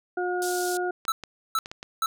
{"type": "harmonic tone", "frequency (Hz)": 359.5, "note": "F#4", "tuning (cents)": -50, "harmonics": [1, 2, 4], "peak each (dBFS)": [-27, -30, -33], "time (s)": [0.17, 0.91], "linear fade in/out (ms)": 5}
{"type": "band-pass noise", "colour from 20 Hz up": "white", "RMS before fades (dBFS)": -35, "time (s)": [0.42, 0.77], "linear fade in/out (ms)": 0, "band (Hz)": [4000, 11000], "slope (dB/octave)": 24}
{"type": "clicks", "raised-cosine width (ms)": 0.2, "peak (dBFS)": -20, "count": 6, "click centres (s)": [1.052, 1.237, 1.586, 1.659, 1.715, 1.829]}
{"type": "tone bursts", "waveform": "square", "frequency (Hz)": 1318.5, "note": "E6", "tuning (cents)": 0, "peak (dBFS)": -23, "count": 3, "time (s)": [1.08, 2.06], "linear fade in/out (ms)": 2, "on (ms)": 40, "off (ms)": 430}
{"effects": []}